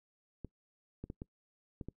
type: clicks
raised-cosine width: 3 ms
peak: -29 dBFS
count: 6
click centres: 0.447 / 1.04 / 1.101 / 1.219 / 1.812 / 1.886 s
effects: noise-tail reverb RT60 0.1 s tail -24 dB re dry